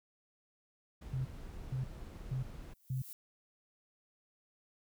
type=noise; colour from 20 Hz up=brown; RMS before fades=-47 dBFS; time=1.01-2.74 s; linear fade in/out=10 ms
type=tone bursts; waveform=sine; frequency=130 Hz; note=C3; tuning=11 cents flat; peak=-33 dBFS; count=4; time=1.13-3.02 s; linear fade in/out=5 ms; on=120 ms; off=470 ms
type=noise with exponential growth; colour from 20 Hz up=violet; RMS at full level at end=-46 dBFS; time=2.57-3.13 s; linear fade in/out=0 ms; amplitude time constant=120 ms
effects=none